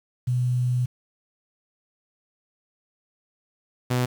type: tone pair in turn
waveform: sine / sawtooth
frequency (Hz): 124.2 / 124.78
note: B2 / B2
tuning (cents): +10 / +18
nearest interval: unison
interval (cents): 8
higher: second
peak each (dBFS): -20 / -17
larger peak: second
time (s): 0.27-0.86 / 3.9-4.06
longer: first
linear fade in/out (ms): 10
effects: 8-bit